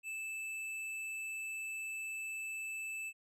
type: tone with hard clipping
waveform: sine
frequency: 2632 Hz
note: E7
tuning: 3 cents flat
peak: -40 dBFS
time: 0.03-3.13 s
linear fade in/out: 50 ms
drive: 18 dB
effects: low-pass 12000 Hz 12 dB/octave